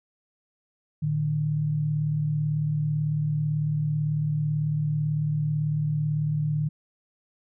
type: tone pair together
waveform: sine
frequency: 113.13 / 151.2 Hz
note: A2 / D#3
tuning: +49 / -49 cents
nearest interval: perfect fourth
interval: 502 cents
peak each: -32 / -23 dBFS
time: 1.02-6.69 s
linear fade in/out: 10 ms
effects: none